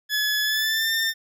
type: tone with pitch glide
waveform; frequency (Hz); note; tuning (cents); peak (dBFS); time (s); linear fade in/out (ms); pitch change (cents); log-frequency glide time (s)
20% pulse; 1707 to 1803.3; G#6 to A6; +47 to +42; -16; 0.09-1.14; 50; +95; 0.43-0.91
effects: none